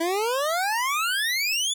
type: exponential sweep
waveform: 25% pulse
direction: up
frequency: 321.9 to 3534 Hz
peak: -19 dBFS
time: 0-1.74 s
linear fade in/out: 10 ms
effects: none